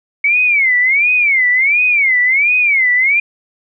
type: tone with vibrato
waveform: sine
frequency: 2217 Hz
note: C#7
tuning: in tune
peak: -9 dBFS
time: 0.24-3.2 s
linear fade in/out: 5 ms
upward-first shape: sine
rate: 1.4 Hz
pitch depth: 210 cents each way
effects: none